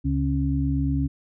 harmonic tone, 68.6 Hz, C#2, 17 cents flat, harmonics 1 / 2 / 4, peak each -25 / -25 / -25 dBFS, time 0.04-1.08 s, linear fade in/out 20 ms, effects none

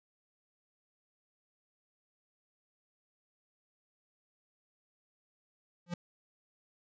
square tone with exponential growth, 174.61 Hz, F3, in tune, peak -31 dBFS, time 5.86-5.94 s, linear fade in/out 5 ms, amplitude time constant 16 ms, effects resampled to 16000 Hz

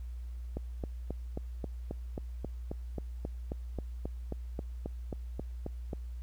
click train, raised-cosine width 2 ms, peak -23 dBFS, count 21, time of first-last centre 0.57-5.932 s, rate 3.73 Hz, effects added 60 Hz sine -38 dBFS peak until 6.22 s + pink hiss -67 dBFS RMS until 6.22 s

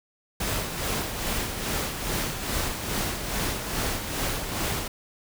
pink noise with tremolo, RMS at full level -27 dBFS, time 0.4-4.88 s, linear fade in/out 5 ms, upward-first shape sine, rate 2.4 Hz, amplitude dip 50%, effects none

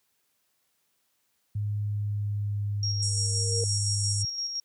sine tone with pitch glide, 103.83 to 102.46 Hz, G#2 to G#2, 0 to -23 cents, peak -26 dBFS, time 1.55-4.25 s, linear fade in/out 5 ms, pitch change -23 cents, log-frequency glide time 1.8-2.62 s
sine tone with tremolo, 5588 Hz, F8, in tune, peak -28 dBFS, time 2.83-4.6 s, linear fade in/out 2 ms, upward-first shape square, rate 5.8 Hz, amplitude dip 40%
sine tone with exponential growth, 466.2 Hz, A#4, in tune, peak -28 dBFS, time 2.85-3.64 s, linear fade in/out 2 ms, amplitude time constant 170 ms
pink band-pass noise, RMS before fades -34 dBFS, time 3.02-4.23 s, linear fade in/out 10 ms, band 6800 to 9400 Hz, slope 96 dB/octave
effects white hiss -73 dBFS RMS until 4.64 s + high-pass 60 Hz 12 dB/octave

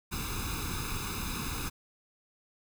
pink noise with comb filter, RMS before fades -35 dBFS, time 0.11-1.7 s, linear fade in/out 20 ms, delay 0.79 ms, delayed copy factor +0.95, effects none

